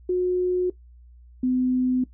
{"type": "tone pair in turn", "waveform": "sine", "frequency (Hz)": [362.7, 254], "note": ["F#4", "B3"], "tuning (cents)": [-34, 49], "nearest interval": "tritone", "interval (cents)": 617, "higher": "first", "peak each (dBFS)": -19, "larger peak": "neither", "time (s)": [[0.09, 0.7], [1.43, 2.04]], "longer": "neither", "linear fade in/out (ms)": 5, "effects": ["noise-tail reverb RT60 0.1 s tail -17 dB re dry", "added 60 Hz sine -46 dBFS peak until 2.13 s"]}